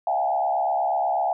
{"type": "tone with frequency modulation", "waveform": "sine", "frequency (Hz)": 754, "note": "F#5", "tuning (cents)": 32, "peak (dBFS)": -20, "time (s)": [0.07, 1.33], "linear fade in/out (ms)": 2, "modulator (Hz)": 68.2, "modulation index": 1.4, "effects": []}